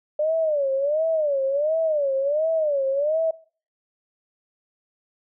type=tone with vibrato; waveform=sine; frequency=591 Hz; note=D5; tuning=11 cents sharp; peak=-19 dBFS; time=0.19-3.31 s; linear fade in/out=5 ms; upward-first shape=sine; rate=1.4 Hz; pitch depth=170 cents each way; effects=noise-tail reverb RT60 0.4 s tail -19 dB re dry